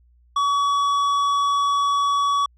sine tone with tanh clipping, 1133 Hz, C#6, 37 cents sharp, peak -19 dBFS, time 0.36-2.46 s, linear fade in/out 5 ms, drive 10 dB, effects added 60 Hz sine -53 dBFS peak until 2.57 s

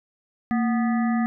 harmonic tone with a mistuned harmonic, 245.9 Hz, B3, 7 cents flat, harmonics 1 / 3 / 5 / 7 / 8, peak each -20 / -30 / -34 / -37 / -38 dBFS, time 0.51-1.26 s, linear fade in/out 0 ms, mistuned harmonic 1, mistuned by -120 cents, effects none

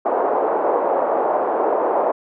pink band-pass noise, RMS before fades -19 dBFS, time 0.05-2.12 s, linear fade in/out 10 ms, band 430 to 920 Hz, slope 24 dB/octave, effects none

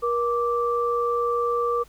sine tone pair together, 476.4 / 1170.3 Hz, A#4 / D6, +38 / -6 cents, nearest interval octave + major third, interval 1556 cents, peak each -23 / -24 dBFS, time 0.02-1.84 s, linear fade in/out 20 ms, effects added 50 Hz sine -51 dBFS peak until 1.88 s + pink hiss -55 dBFS RMS until 1.88 s

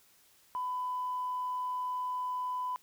triangle tone with tanh clipping, 1001 Hz, B5, 23 cents sharp, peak -32 dBFS, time 0.55-2.76 s, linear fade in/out 0 ms, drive 4 dB, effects white hiss -64 dBFS RMS until 2.82 s

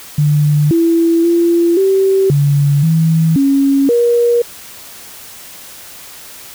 sine tone with pitch steps, 148.2 / 333.2 / 340.7 / 385.8 / 142.8 / 161.8 / 275.8 / 475.3 Hz, D3 / E4 / F4 / G4 / D3 / E3 / C#4 / A#4, +16 / +19 / -43 / -28 / -48 / -32 / -9 / +34 cents, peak -8 dBFS, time 0.18-4.42 s, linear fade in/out 5 ms, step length 530 ms, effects white hiss -34 dBFS RMS until 6.54 s

